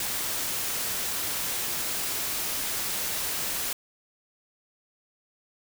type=noise; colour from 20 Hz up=white; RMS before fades=-30 dBFS; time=0-3.73 s; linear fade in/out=2 ms; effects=none